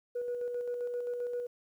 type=tone with tremolo; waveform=sine; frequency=486.1 Hz; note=B4; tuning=28 cents flat; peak=-30 dBFS; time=0.15-1.47 s; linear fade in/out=10 ms; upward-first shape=square; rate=7.6 Hz; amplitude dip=35%; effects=tanh soft clip ceiling -29 dBFS + 11-bit